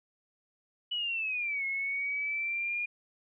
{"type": "linear two-way sweep", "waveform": "sine", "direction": "down then up", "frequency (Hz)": [2966, 2166, 2432], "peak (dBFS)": -30, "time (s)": [0.91, 2.86], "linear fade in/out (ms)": 10, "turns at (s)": 1.65, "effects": []}